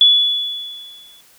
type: tone with exponential decay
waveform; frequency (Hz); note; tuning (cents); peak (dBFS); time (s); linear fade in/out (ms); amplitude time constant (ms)
sine; 3422; A7; -49; -5; 0.01-1.21; 2; 260
effects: white hiss -50 dBFS RMS until 1.38 s